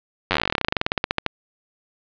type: slowing click train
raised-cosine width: 0.3 ms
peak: -3 dBFS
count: 29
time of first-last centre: 0.31-1.263 s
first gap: 10 ms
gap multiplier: 1.08
effects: resampled to 11025 Hz + 7-bit